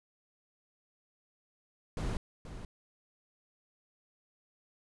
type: noise with echo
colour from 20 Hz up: brown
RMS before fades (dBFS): -34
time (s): 1.97-2.17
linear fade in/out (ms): 2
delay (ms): 480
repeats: 1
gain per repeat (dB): -10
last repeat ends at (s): 2.65
effects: resampled to 24000 Hz